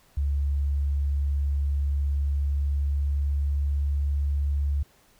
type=tone with pitch glide; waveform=sine; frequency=70.7 to 71.23 Hz; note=C#2 to C#2; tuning=+35 to +48 cents; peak=-22 dBFS; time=0.17-4.83 s; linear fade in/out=5 ms; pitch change=+13 cents; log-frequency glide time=2.14-4.09 s; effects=pink hiss -60 dBFS RMS until 5.19 s